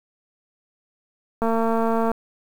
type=click train; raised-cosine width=1 ms; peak=-10 dBFS; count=159; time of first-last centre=1.42-2.116 s; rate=227 Hz; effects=7-bit